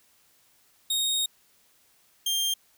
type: tone pair in turn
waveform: sawtooth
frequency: 3729 / 3191 Hz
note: A#7 / G7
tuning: 0 / +30 cents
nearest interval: minor third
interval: 270 cents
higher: first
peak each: -21 dBFS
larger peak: neither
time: 0.9-1.26 / 2.26-2.54 s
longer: first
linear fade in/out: 5 ms
effects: white hiss -63 dBFS RMS until 2.77 s